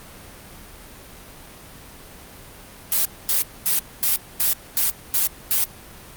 blue noise bursts, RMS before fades -19 dBFS, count 8, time 2.92-5.64 s, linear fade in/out 0 ms, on 130 ms, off 240 ms, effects pink hiss -42 dBFS RMS until 6.16 s + Opus 32 kbps

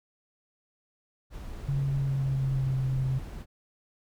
brown noise, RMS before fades -39 dBFS, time 1.3-3.46 s, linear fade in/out 50 ms
sine tone with pitch glide, 138.59 to 131.34 Hz, C#3 to C3, 0 to +7 cents, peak -25 dBFS, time 1.68-3.19 s, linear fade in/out 10 ms, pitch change -93 cents, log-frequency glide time 1.78-2.82 s
effects none

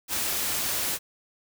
white noise, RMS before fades -28 dBFS, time 0.08-0.99 s, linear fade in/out 50 ms, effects none

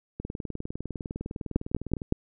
two click trains, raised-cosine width 3 ms, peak -21 / -9 dBFS, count 37 / 4, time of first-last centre 0.2-2.018 / 1.56-2.124 s, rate 19.8 / 5.32 Hz, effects none

